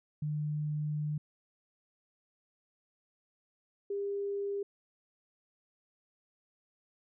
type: tone pair in turn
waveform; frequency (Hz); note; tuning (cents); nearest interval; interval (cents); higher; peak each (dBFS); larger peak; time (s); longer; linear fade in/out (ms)
sine; 150.3 / 401.3; D3 / G4; +40 / +41; octave + perfect fourth; 1701; second; -31 / -32; first; 0.22-1.18 / 3.9-4.63; first; 5
effects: none